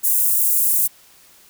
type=high-pass noise; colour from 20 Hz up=white; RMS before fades=-17 dBFS; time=0.03-0.88 s; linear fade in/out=20 ms; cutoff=8900 Hz; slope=24 dB/octave; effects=white hiss -50 dBFS RMS until 1.49 s